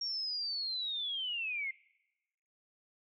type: linear sweep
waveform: sine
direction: down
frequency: 5588 to 2085 Hz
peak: -34 dBFS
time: 0.01-1.71 s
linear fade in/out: 5 ms
effects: noise-tail reverb RT60 1.0 s tail -23 dB re dry